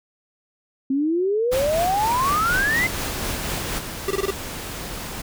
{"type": "exponential sweep", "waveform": "sine", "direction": "up", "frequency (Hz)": [261.6, 2093], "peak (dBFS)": -18, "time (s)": [0.9, 2.87], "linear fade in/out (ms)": 5}
{"type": "noise with tremolo", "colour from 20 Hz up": "pink", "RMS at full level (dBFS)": -27, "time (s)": [1.51, 3.8], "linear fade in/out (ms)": 20, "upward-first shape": "sine", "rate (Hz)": 4.1, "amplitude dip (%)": 35}
{"type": "noise", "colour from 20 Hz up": "pink", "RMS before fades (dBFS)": -32, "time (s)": [2.1, 5.22], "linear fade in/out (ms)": 10}
{"type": "tone bursts", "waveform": "square", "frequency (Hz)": 392, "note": "G4", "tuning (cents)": 0, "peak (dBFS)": -20, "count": 5, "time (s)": [4.08, 4.306], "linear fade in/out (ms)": 2, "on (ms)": 26, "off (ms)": 24}
{"effects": []}